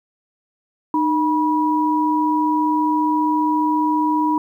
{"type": "tone pair together", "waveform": "sine", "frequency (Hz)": [305.8, 971], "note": ["D#4", "B5"], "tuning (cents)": [-30, -30], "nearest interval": "octave + minor sixth", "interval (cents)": 2000, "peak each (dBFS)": -18, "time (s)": [0.94, 4.38], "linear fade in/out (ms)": 2, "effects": ["9-bit"]}